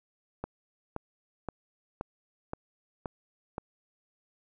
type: click train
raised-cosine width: 1 ms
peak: -20 dBFS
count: 7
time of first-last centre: 0.44-3.581 s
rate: 1.91 Hz
effects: none